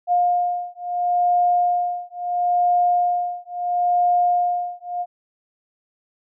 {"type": "beating tone pair", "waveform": "sine", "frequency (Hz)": [709, 709.74], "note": ["F5", "F5"], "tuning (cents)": [26, 28], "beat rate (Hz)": 0.74, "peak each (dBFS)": -20, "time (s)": [0.07, 5.06], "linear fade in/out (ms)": 50, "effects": []}